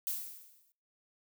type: noise with exponential decay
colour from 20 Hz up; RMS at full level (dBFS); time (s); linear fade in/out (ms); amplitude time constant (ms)
violet; -33; 0.07-0.72; 0; 140
effects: noise-tail reverb RT60 0.5 s tail -25 dB re dry